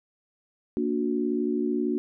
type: chord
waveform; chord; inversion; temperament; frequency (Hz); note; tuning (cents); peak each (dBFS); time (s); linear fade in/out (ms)
sine; Bb augmented; none; just; 233.1 / 291.4 / 364.2; Bb3 / D4 / F#4; 0 / -13 / -27; -28; 0.77-1.98; 0
effects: none